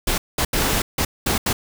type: noise bursts at uneven times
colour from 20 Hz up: pink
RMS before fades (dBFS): -20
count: 6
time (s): 0.07-0.18 / 0.38-0.45 / 0.53-0.82 / 0.98-1.05 / 1.26-1.38 / 1.46-1.53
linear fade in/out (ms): 5
effects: none